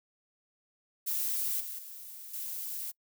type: noise with level steps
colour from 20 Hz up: violet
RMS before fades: -32 / -40 / -46 / -38 dBFS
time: 1.06-2.92 s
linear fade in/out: 20 ms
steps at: 1.6 / 1.78 / 2.33 s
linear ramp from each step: 10 ms
effects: noise-tail reverb RT60 0.1 s tail -25 dB re dry